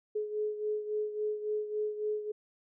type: beating tone pair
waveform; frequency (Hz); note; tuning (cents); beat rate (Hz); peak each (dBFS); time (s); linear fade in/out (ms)
sine; 423.3 / 426.9; G#4 / G#4; +33 / +48; 3.6; -32 / -38; 0.15-2.32; 10
effects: none